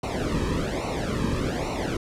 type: noise with flanger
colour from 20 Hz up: brown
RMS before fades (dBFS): -27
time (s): 0.03-1.97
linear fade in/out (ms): 5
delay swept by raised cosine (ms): 0.6 to 1.44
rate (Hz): 1.2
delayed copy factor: -0.95
effects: low-pass 9000 Hz 12 dB/octave